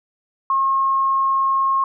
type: tone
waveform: sine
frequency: 1079 Hz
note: C#6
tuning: 47 cents flat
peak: -15 dBFS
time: 0.5-1.84 s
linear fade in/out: 2 ms
effects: none